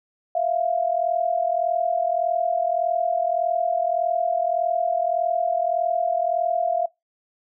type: tone pair together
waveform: sine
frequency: 660 / 701.7 Hz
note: E5 / F5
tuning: +2 / +8 cents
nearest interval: minor second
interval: 106 cents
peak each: -22 dBFS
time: 0.35-6.86 s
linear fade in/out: 5 ms
effects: noise-tail reverb RT60 0.2 s tail -24 dB re dry